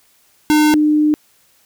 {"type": "tone pair in turn", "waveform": ["square", "sine"], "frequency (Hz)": [303.2, 302.1], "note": ["D#4", "D4"], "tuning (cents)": [-45, 49], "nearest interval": "unison", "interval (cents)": 6, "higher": "first", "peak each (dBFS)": -10, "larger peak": "neither", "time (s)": [[0.5, 0.74], [0.74, 1.14]], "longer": "second", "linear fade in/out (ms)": 0, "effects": ["white hiss -55 dBFS RMS until 1.65 s"]}